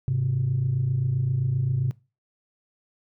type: tone pair together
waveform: sine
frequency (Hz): 103.83 / 131.46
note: G#2 / C3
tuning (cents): 0 / +9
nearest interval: major third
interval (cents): 409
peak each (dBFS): -27 / -21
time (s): 0.08-1.91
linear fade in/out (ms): 0
effects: noise-tail reverb RT60 0.3 s tail -22 dB re dry + tanh soft clip ceiling -16 dBFS